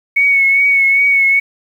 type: tone with vibrato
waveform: sine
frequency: 2217 Hz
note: C#7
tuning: in tune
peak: -8 dBFS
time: 0.16-1.4 s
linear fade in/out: 10 ms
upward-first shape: triangle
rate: 2.5 Hz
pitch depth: 36 cents each way
effects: 7-bit